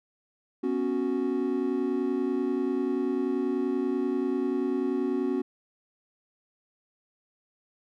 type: chord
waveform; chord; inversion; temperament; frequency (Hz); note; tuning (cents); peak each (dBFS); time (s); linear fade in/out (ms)
triangle; B suspended second; none; equal; 246.9 / 277.2 / 370; B3 / C#4 / F#4; 0 / 0 / 0; -29 / -27 / -27; 0.63-5.42; 10
effects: none